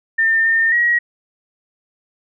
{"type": "tone with pitch steps", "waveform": "sine", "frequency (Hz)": [1804, 1815, 1903], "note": ["A6", "A#6", "A#6"], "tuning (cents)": [43, -47, 35], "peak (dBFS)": -12, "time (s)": [0.18, 0.99], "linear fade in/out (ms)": 10, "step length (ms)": 270, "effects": []}